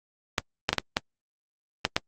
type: clicks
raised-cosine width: 0.2 ms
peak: -4 dBFS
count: 7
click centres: 0.382 / 0.691 / 0.73 / 0.783 / 0.969 / 1.851 / 1.965 s
effects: Opus 32 kbps